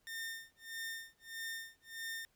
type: tone with tremolo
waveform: sawtooth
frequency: 1816 Hz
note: A#6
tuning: 46 cents flat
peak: -36 dBFS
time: 0.07-2.25 s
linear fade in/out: 0 ms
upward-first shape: sine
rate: 1.6 Hz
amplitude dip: 100%
effects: pink hiss -75 dBFS RMS until 2.35 s